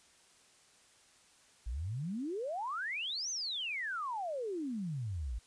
sine exponential two-way sweep, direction up then down, 51.91 to 6350 to 51.91 Hz, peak -35 dBFS, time 1.66-5.39 s, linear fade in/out 10 ms, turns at 3.3 s, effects white hiss -64 dBFS RMS until 5.46 s + resampled to 22050 Hz

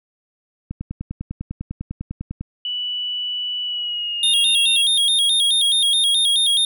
click train, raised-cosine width 5 ms, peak -15 dBFS, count 18, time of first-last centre 0.71-2.41 s, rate 10 Hz
sine tone with pitch glide, 2960 to 2746 Hz, F#7 to F7, 0 to -30 cents, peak -22 dBFS, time 2.65-4.82 s, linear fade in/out 2 ms, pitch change -130 cents, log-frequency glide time 3.63-4.69 s
square tone with vibrato, 3469 Hz, A7, 25 cents flat, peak -15 dBFS, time 4.23-6.65 s, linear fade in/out 2 ms, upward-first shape square, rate 4.7 Hz, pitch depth 90 cents each way
effects none

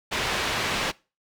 white low-pass noise, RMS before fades -27 dBFS, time 0.11-0.92 s, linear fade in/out 20 ms, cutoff 3100 Hz, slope 12 dB/octave, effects noise-tail reverb RT60 0.3 s tail -22 dB re dry

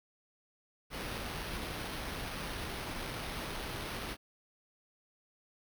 pink noise with sample-and-hold, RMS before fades -40 dBFS, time 0.9-4.17 s, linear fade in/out 50 ms, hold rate 7350 Hz, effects none

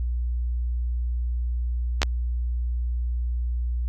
clicks, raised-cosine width 0.2 ms, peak -3 dBFS, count 2, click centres 2.018 / 2.031 s, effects added 60 Hz sine -23 dBFS peak until 3.88 s

